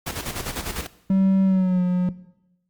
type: noise with tremolo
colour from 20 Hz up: pink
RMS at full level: -28 dBFS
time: 0.06-0.87 s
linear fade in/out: 10 ms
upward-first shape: square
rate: 10 Hz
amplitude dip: 60%
type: tone with pitch glide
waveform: triangle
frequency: 192 to 180.18 Hz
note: G3 to F#3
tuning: -36 to -46 cents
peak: -14 dBFS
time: 1.1-2.09 s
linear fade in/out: 2 ms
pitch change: -110 cents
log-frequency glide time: 1.44-1.81 s
effects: noise-tail reverb RT60 0.9 s tail -18 dB re dry + Opus 48 kbps